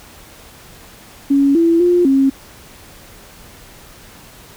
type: tone with pitch steps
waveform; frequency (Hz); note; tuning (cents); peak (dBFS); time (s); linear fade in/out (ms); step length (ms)
sine; 278.7 / 334.1 / 352.7 / 270.5; C#4 / E4 / F4 / C#4; +9 / +23 / +17 / -42; -9; 1.3-2.3; 10; 250
effects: pink hiss -41 dBFS RMS until 4.56 s